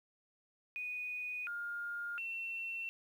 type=tone with pitch steps; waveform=sine; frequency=2477 / 1413 / 2704 Hz; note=D#7 / F6 / E7; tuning=-8 / +20 / +43 cents; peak=-38 dBFS; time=0.76-2.89 s; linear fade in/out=0 ms; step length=710 ms; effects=11-bit